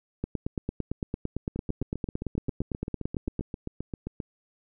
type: two click trains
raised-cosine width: 3 ms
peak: -20 / -16 dBFS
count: 21 / 29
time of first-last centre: 1.56-4.202 / 0.24-3.393 s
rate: 7.57 / 8.88 Hz
effects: none